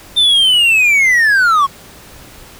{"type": "linear sweep", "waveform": "triangle", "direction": "down", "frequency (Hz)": [3600, 1073], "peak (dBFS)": -6, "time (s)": [0.16, 1.67], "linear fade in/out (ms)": 20, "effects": ["pink hiss -38 dBFS RMS until 2.59 s"]}